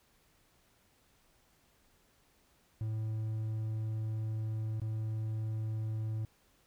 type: tone with dropouts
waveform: triangle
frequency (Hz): 109.6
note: A2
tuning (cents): -6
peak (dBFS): -31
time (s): 2.81-6.25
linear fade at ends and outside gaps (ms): 0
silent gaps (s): 4.799-4.817
effects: pink hiss -69 dBFS RMS until 6.66 s